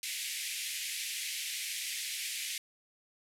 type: band-pass noise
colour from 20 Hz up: pink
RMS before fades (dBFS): -38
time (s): 0.03-2.58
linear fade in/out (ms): 2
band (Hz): 2000 to 13000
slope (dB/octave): 48
effects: none